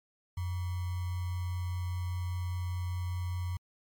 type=tone with sample-and-hold; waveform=sine; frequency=89.5 Hz; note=F2; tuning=43 cents sharp; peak=-31 dBFS; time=0.37-3.57 s; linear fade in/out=5 ms; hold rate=1050 Hz; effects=MP3 96 kbps